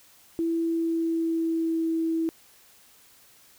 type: tone with pitch glide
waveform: sine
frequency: 331.5 to 326.2 Hz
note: E4 to E4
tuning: +10 to -18 cents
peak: -23 dBFS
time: 0.39-2.29 s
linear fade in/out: 0 ms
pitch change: -28 cents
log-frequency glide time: 0.58-1.92 s
effects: white hiss -56 dBFS RMS until 3.58 s